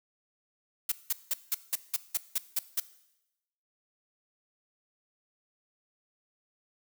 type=noise bursts; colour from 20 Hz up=blue; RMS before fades=-28 dBFS; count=10; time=0.89-2.8 s; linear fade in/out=5 ms; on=29 ms; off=180 ms; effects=noise-tail reverb RT60 0.9 s tail -17 dB re dry